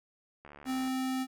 click train, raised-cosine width 0.5 ms, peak -34 dBFS, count 32, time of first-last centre 0.45-0.877 s, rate 72.6 Hz
square tone, 260.4 Hz, C4, 8 cents flat, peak -31 dBFS, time 0.65-1.27 s, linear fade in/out 50 ms
effects none

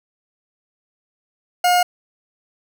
40% pulse tone, 715 Hz, F5, 41 cents sharp, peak -12 dBFS, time 1.64-1.83 s, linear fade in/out 5 ms, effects none

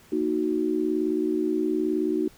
sine chord, D# minor, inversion second, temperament equal, 233.1 / 311.1 / 370 Hz, A#3 / D#4 / F#4, 0 / 0 / 0 cents, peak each -31 / -25 / -26 dBFS, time 0.12-2.28 s, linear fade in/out 5 ms, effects pink hiss -54 dBFS RMS until 2.37 s

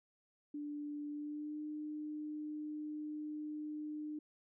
sine tone with pitch glide, 293.7 to 302.3 Hz, D4 to D#4, 0 to -50 cents, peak -40 dBFS, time 0.54-4.19 s, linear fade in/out 5 ms, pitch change +50 cents, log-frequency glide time 1.1-1.61 s, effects none

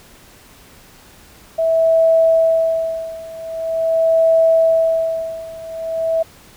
sine tone with tremolo, 653 Hz, E5, 17 cents flat, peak -9 dBFS, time 1.58-6.23 s, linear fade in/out 10 ms, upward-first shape sine, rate 0.44 Hz, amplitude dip 90%, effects pink hiss -45 dBFS RMS until 6.56 s

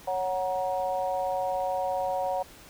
sine chord, F# major, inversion second, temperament equal with one note detuned, 554.4 / 740 / 942.6 Hz, C#5 / F#5 / A#5, 0 / 0 / +19 cents, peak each -30 / -29 / -34 dBFS, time 0.07-2.43 s, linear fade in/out 10 ms, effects pink hiss -50 dBFS RMS until 2.69 s

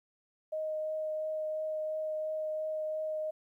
sine tone with vibrato, 622.3 Hz, D#5, in tune, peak -32 dBFS, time 0.52-3.31 s, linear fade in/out 10 ms, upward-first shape triangle, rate 2.9 Hz, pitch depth 10 cents each way, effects 12-bit

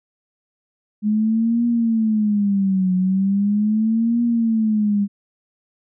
sine tone with vibrato, 208.7 Hz, G#3, 9 cents sharp, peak -15 dBFS, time 1.02-5.08 s, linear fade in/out 50 ms, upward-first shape triangle, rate 0.39 Hz, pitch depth 230 cents each way, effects none

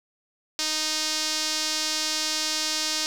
sawtooth tone with band-pass filter, 310 Hz, D#4, 6 cents flat, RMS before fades -27 dBFS, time 0.59-3.06 s, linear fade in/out 0 ms, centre 5200 Hz, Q 2.2, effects 8-bit

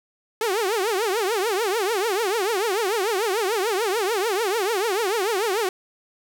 sawtooth tone with vibrato, 415.3 Hz, G#4, in tune, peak -17 dBFS, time 0.41-5.69 s, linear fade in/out 2 ms, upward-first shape triangle, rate 6.8 Hz, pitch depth 270 cents each way, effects none

